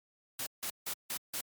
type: noise bursts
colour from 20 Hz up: white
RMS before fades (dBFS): -37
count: 5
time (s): 0.39-1.41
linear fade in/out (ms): 5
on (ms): 76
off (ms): 160
effects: high-pass 100 Hz 12 dB/octave + MP3 96 kbps